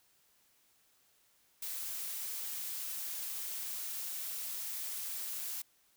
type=noise; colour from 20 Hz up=blue; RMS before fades=-40 dBFS; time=1.62-5.62 s; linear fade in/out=5 ms; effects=white hiss -70 dBFS RMS until 5.96 s